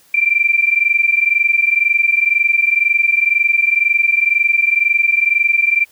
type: tone pair together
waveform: sine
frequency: 2349 / 2371 Hz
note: D7 / D7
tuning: 0 / +16 cents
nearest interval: unison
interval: 16 cents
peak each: -14 dBFS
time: 0.14-5.85 s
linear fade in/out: 5 ms
effects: white hiss -51 dBFS RMS until 5.91 s